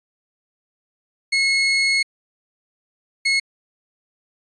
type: tone pair in turn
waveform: 30% pulse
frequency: 2175 / 2175 Hz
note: C#7 / C#7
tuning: -33 / -33 cents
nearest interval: unison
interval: 0 cents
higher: neither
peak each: -13 dBFS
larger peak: neither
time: 1.32-2.03 / 3.25-3.4 s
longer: first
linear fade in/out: 10 ms
effects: resampled to 22050 Hz